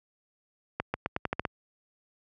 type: accelerating click train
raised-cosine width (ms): 0.5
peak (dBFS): -13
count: 8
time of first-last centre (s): 0.8-1.452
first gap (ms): 140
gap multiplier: 0.86
effects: high-pass 60 Hz 12 dB/octave